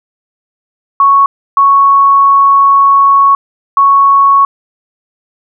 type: tone bursts at uneven times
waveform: sine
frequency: 1108.7 Hz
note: C#6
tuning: in tune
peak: -3 dBFS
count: 3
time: 1-1.26 / 1.57-3.35 / 3.77-4.45 s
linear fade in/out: 2 ms
effects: none